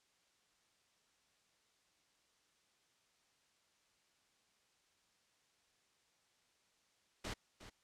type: noise with echo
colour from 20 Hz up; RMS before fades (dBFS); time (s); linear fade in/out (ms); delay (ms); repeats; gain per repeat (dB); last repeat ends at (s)
pink; -43; 7.24-7.34; 10; 360; 1; -12; 7.7
effects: white hiss -75 dBFS RMS until 7.83 s + low-pass 7000 Hz 12 dB/octave